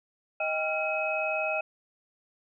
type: tone cluster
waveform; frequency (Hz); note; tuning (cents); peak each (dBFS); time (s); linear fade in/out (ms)
sine; 628 / 795 / 1382 / 2546; D#5 / G5 / F6 / D#7; +16 / +24 / -19 / +39; -30 / -35 / -38 / -30; 0.4-1.61; 5
effects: none